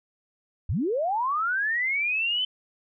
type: linear sweep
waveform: sine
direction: up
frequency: 58.27 to 3074 Hz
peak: -23 dBFS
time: 0.69-2.45 s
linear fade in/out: 5 ms
effects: none